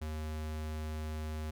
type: tone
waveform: square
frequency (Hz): 77.5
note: D#2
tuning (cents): -6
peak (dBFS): -37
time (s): 0.01-1.51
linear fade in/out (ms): 10
effects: none